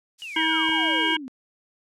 pink high-pass noise, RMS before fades -46 dBFS, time 0.18-1.17 s, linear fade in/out 20 ms, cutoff 5300 Hz, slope 12 dB/octave
sine exponential sweep, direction down, 2960 to 246.9 Hz, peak -33 dBFS, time 0.22-1.28 s, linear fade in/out 0 ms
harmonic tone, 320 Hz, D#4, 49 cents sharp, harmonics 1 / 3 / 5 / 7 / 9 / 10, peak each -27 / -27 / -27 / -27 / -27 / -27 dBFS, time 0.36-1.17 s, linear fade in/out 5 ms
clicks, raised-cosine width 1 ms, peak -27 dBFS, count 2, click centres 0.689 / 0.698 s
effects low-pass 8000 Hz 12 dB/octave

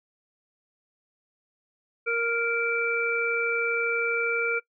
harmonic tone, 466.2 Hz, A#4, in tune, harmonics 1 / 3 / 5, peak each -28 / -28 / -28 dBFS, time 2.06-4.6 s, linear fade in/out 20 ms, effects noise-tail reverb RT60 0.1 s tail -21 dB re dry

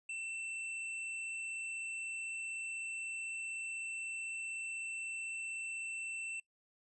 square tone, 2681 Hz, E7, 29 cents sharp, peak -40 dBFS, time 0.09-6.4 s, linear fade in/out 5 ms, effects noise-tail reverb RT60 0.1 s tail -23 dB re dry + resampled to 24000 Hz

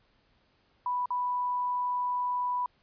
sine tone with dropouts, 987.8 Hz, B5, in tune, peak -27 dBFS, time 0.86-2.66 s, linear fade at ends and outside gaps 2 ms, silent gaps 1.058-1.105 s, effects pink hiss -68 dBFS RMS until 2.82 s + resampled to 11025 Hz

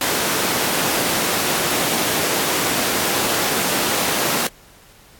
pink high-pass noise, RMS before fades -20 dBFS, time 0.01-4.47 s, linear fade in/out 2 ms, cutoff 230 Hz, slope 12 dB/octave, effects pink hiss -48 dBFS RMS until 5.19 s + AAC 64 kbps

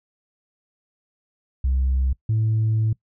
sine tone pair in turn, 65.41 / 110.01 Hz, C2 / A2, 0 / 0 cents, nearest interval major sixth, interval 900 cents, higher second, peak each -16 dBFS, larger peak neither, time 1.64-2.13 / 2.29-2.93 s, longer second, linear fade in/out 5 ms, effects noise-tail reverb RT60 0.1 s tail -23 dB re dry + tanh soft clip ceiling -15 dBFS

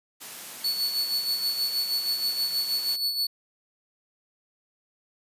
white high-pass noise, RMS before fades -40 dBFS, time 0.2-2.97 s, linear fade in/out 20 ms, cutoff 140 Hz, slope 24 dB/octave
45% pulse tone with tremolo, 4435 Hz, C#8, in tune, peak -22 dBFS, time 0.64-3.27 s, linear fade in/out 5 ms, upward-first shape sine, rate 6.3 Hz, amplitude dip 55%
effects resampled to 32000 Hz

